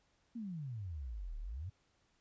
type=exponential two-way sweep; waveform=sine; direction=down then up; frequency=244.3 to 35.2 to 103.2 Hz; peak=-40 dBFS; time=0.35-1.7 s; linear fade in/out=10 ms; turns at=1.38 s; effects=pink hiss -75 dBFS RMS until 2.2 s + resampled to 16000 Hz